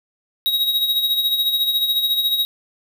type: tone with tremolo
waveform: square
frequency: 3807 Hz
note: A#7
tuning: 36 cents sharp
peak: -15 dBFS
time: 0.46-2.45 s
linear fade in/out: 0 ms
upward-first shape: sine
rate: 14 Hz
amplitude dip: 55%
effects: none